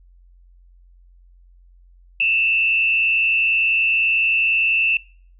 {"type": "tone with frequency modulation", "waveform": "sine", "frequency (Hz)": 2669, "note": "E7", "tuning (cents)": 21, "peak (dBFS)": -15, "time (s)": [2.2, 4.97], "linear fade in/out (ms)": 2, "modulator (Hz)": 110, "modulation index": 0.75, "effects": ["noise-tail reverb RT60 0.5 s tail -25 dB re dry", "added 44 Hz sine -47 dBFS peak until 5.39 s"]}